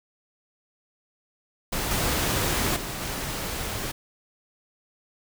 pink noise with level steps, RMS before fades -28 / -25 / -33 / -31 dBFS, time 1.72-3.92 s, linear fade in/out 10 ms, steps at 1.91 / 2.76 / 3.01 s, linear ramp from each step 5 ms, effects none

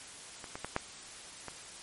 clicks, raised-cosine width 0.5 ms, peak -28 / -24 / -20 / -14 / -25 dBFS, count 5, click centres 0.442 / 0.555 / 0.646 / 0.764 / 1.483 s, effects white hiss -48 dBFS RMS until 1.82 s + MP3 48 kbps

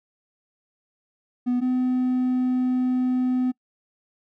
triangle tone pair in turn, 246.9 / 253.3 Hz, B3 / B3, 0 / +44 cents, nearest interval unison, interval 44 cents, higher second, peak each -17 dBFS, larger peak neither, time 1.46-1.61 / 1.61-3.52 s, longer second, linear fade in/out 20 ms, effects noise-tail reverb RT60 0.1 s tail -25 dB re dry + tanh soft clip ceiling -13 dBFS

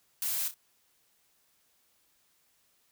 blue noise with echo, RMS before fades -32 dBFS, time 0.22-0.48 s, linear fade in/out 2 ms, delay 31 ms, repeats 2, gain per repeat -10 dB, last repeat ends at 0.542 s, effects white hiss -70 dBFS RMS until 2.91 s

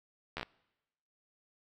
slowing click train, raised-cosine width 0.3 ms, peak -21 dBFS, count 5, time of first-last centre 0.37-0.43 s, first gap 12 ms, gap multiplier 1.15, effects noise-tail reverb RT60 1.0 s tail -24 dB re dry

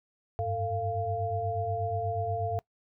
sine tone cluster, 94.8 / 103.1 / 448.9 / 693 Hz, F#2 / G#2 / A4 / F5, +43 / -12 / +35 / -14 cents, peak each -37 / -35 / -35 / -31 dBFS, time 0.39-2.59 s, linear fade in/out 0 ms, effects noise-tail reverb RT60 0.1 s tail -22 dB re dry

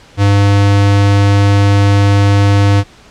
square tone, 100.5 Hz, G2, 44 cents sharp, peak -7 dBFS, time 0.17-2.84 s, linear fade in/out 50 ms, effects pink hiss -41 dBFS RMS until 3.1 s + low-pass 6000 Hz 12 dB/octave

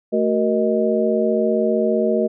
sine tone cluster, 221.8 / 375.3 / 470.5 / 624 Hz, A3 / F#4 / A#4 / D#5, +14 / +25 / +16 / +5 cents, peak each -21 dBFS, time 0.12-2.28 s, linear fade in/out 20 ms, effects none

